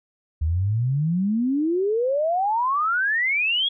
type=exponential sweep; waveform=sine; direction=up; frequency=74.4 to 3385 Hz; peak=-19 dBFS; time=0.41-3.69 s; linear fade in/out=10 ms; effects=none